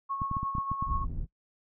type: tone with tremolo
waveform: sine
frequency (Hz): 1097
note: C#6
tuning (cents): -18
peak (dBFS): -29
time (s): 0.09-1.05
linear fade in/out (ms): 20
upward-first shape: sine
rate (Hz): 8.5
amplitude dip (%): 50
type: clicks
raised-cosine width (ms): 5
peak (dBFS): -22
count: 8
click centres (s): 0.218 / 0.314 / 0.368 / 0.431 / 0.552 / 0.583 / 0.716 / 0.825
type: low-pass noise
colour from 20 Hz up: pink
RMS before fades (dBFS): -32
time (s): 0.85-1.27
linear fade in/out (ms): 50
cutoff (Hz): 110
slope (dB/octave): 12
effects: noise-tail reverb RT60 0.1 s tail -21 dB re dry